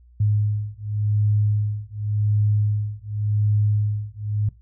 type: beating tone pair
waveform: sine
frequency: 104.4 / 105.29 Hz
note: G#2 / G#2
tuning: +10 / +24 cents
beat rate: 0.89 Hz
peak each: -22 dBFS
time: 0.2-4.49 s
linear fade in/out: 5 ms
effects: noise-tail reverb RT60 0.2 s tail -18 dB re dry + added 60 Hz sine -48 dBFS peak until 4.61 s